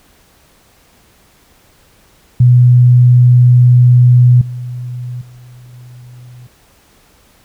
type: tone with level steps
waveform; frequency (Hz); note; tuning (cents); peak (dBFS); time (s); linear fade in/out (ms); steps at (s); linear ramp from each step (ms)
sine; 123.47; B2; 0; -3 / -20 / -34 / -32; 2.4-6.47; 5; 4.41 / 5.21 / 5.73; 5
effects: pink hiss -49 dBFS RMS until 7.44 s